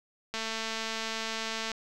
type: click train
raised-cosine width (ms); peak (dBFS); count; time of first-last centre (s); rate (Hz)
0.2; -17; 308; 0.34-1.717; 223
effects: none